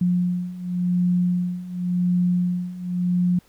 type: beating tone pair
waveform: sine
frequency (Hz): 177.8 / 178.71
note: F3 / F3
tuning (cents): +31 / +40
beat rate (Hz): 0.91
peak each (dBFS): -24 / -21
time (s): 0.01-3.39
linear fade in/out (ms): 5
effects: pink hiss -58 dBFS RMS until 3.48 s